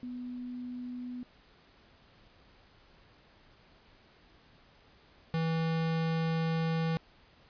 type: tone pair in turn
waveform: sine / square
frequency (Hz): 247.5 / 162.95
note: B3 / E3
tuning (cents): +4 / -20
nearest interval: perfect fifth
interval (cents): 724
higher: first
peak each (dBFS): -37 / -29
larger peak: second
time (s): 0.03-1.23 / 5.34-6.97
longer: second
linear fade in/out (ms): 0
effects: pink hiss -61 dBFS RMS until 7.49 s + resampled to 11025 Hz